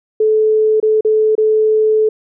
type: tone with dropouts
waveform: sine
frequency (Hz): 433.6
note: A4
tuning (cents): -25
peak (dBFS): -9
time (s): 0.2-2.09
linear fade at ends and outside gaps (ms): 5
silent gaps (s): 0.801-0.827 / 1.009-1.048 / 1.353-1.379
effects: none